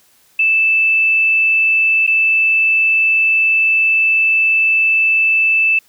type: tone with dropouts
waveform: sine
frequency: 2637 Hz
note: E7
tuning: in tune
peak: -10 dBFS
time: 0.39-5.79 s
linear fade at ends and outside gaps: 5 ms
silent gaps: 2.067-2.075 s
effects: white hiss -53 dBFS RMS until 5.88 s